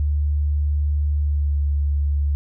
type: tone with pitch glide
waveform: sine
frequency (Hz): 73.42 to 72.03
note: D2 to D2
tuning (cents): 0 to -33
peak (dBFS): -17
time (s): 0-2.35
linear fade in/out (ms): 0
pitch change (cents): -33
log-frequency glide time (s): 1.21-1.58
effects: none